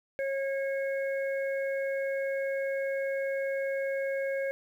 harmonic tone, 545 Hz, C#5, 29 cents flat, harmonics 1 / 3 / 4, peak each -29 / -39 / -41 dBFS, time 0.19-4.51 s, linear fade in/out 0 ms, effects 10-bit

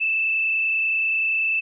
sine tone with frequency modulation, 2637 Hz, E7, in tune, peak -19 dBFS, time 0-1.61 s, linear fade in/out 20 ms, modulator 30.3 Hz, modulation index 1.2, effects none

